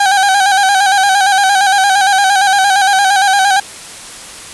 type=tone with vibrato; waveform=30% pulse; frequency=784 Hz; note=G5; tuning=in tune; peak=-5 dBFS; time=0-3.6 s; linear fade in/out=5 ms; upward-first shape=square; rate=8.7 Hz; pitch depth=52 cents each way; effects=white hiss -30 dBFS RMS until 4.53 s + resampled to 24000 Hz